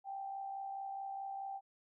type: tone with amplitude modulation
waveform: sine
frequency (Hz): 784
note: G5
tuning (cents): 0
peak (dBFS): -38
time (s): 0.04-1.61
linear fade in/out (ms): 50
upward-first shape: sine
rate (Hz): 64.7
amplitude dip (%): 45
effects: none